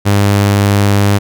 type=tone; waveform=sawtooth; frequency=101 Hz; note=G#2; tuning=48 cents flat; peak=-4 dBFS; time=0.05-1.19 s; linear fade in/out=20 ms; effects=none